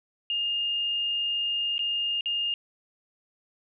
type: tone with dropouts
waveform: sine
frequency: 2827 Hz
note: F7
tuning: 20 cents sharp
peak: -25 dBFS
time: 0.3-2.54 s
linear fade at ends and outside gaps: 1 ms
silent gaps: 1.781-1.792 / 2.209-2.258 s
effects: none